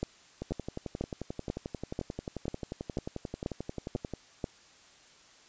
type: two click trains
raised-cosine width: 2 ms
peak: -18 / -22 dBFS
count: 10 / 43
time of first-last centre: 0.03-4.442 / 0.42-4.137 s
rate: 2.04 / 11.3 Hz
effects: white hiss -58 dBFS RMS until 5.48 s + resampled to 16000 Hz